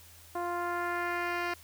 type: tone with low-pass filter sweep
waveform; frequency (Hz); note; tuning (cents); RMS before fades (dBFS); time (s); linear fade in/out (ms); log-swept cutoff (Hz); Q
10% pulse; 349.2; F4; 0; -33; 0.35-1.54; 5; 890 to 3500; 1.3
effects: added 84 Hz sine -57 dBFS peak until 1.63 s + white hiss -55 dBFS RMS until 1.63 s